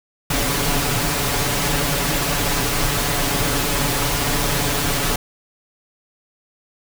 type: noise with comb filter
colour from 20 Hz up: pink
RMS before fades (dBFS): -20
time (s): 0.3-5.16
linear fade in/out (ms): 5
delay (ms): 7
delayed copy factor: +0.8
effects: none